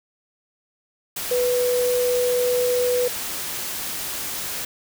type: tone in noise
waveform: sine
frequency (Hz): 493.9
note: B4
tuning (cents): 0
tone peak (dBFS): -18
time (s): 1.31-3.08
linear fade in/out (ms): 5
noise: white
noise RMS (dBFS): -29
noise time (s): 1.16-4.65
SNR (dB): +8
effects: none